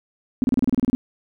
sine tone bursts, 253 Hz, B3, 42 cents sharp, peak -14 dBFS, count 11, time 0.42-0.95 s, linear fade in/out 0 ms, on 20 ms, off 31 ms, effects none

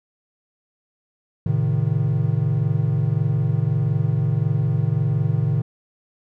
triangle chord, A diminished, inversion none, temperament equal with one note detuned, 110 / 133.95 / 155.56 Hz, A2 / C3 / Eb3, 0 / +41 / 0 cents, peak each -20 dBFS, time 1.46-5.62 s, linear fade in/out 5 ms, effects none

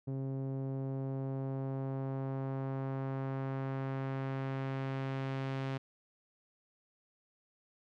sawtooth tone with low-pass filter sweep, 134.3 Hz, C3, 46 cents sharp, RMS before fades -37 dBFS, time 0.07-5.78 s, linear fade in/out 10 ms, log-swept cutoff 410 to 3300 Hz, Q 0.85, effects none

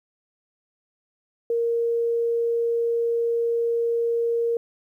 sine tone, 466.2 Hz, A#4, in tune, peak -20 dBFS, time 1.5-4.57 s, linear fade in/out 2 ms, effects 10-bit

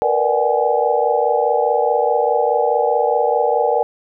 sine tone cluster, 463.6 / 488.4 / 592 / 760 / 836 Hz, A#4 / B4 / D5 / F#5 / G#5, -10 / -19 / +14 / +46 / +11 cents, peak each -20 dBFS, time 0.02-3.83 s, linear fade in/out 0 ms, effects none

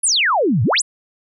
sine exponential two-way sweep, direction down then up, 10680 to 100 to 10680 Hz, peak -13 dBFS, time 0.03-0.82 s, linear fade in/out 10 ms, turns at 0.63 s, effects none

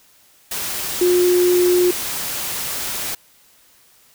sine tone in noise, 357.7 Hz, F4, 41 cents sharp, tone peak -12 dBFS, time 1.01-1.91 s, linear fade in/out 5 ms, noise white, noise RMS -25 dBFS, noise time 0.51-3.15 s, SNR +10 dB, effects white hiss -53 dBFS RMS until 4.14 s

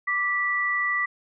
sine tone pair together, 1174.7 / 1962 Hz, D6 / B6, 0 / -12 cents, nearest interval major sixth, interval 888 cents, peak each -28 / -23 dBFS, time 0.07-1.06 s, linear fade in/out 10 ms, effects none

